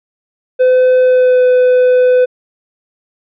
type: tone with pitch glide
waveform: triangle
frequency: 509 to 502.6 Hz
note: C5 to B4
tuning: -48 to +30 cents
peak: -4 dBFS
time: 0.59-2.26 s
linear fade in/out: 20 ms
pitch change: -22 cents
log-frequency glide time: 1.01-1.45 s
effects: resampled to 8000 Hz